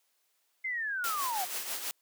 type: linear sweep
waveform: sine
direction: down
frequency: 2110 to 709 Hz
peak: -31 dBFS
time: 0.64-1.45 s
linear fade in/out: 10 ms
type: noise with tremolo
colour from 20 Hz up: white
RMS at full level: -34 dBFS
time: 1.04-1.91 s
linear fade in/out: 0 ms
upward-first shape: triangle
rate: 6.2 Hz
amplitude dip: 60%
effects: white hiss -74 dBFS RMS until 2.01 s + high-pass 400 Hz 12 dB/octave